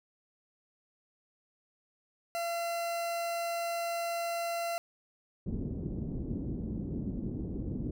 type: tone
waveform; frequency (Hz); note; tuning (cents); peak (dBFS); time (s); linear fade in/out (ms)
40% pulse; 681; F5; -44; -31; 2.35-4.78; 0
type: low-pass noise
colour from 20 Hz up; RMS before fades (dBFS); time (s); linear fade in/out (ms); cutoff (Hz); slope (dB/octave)
white; -36; 5.46-7.91; 5; 300; 24
effects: none